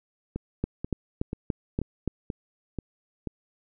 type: two click trains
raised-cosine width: 3 ms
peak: -13 / -18 dBFS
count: 6 / 7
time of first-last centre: 0.64-2.077 / 0.36-3.273 s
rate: 3.48 / 2.06 Hz
effects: none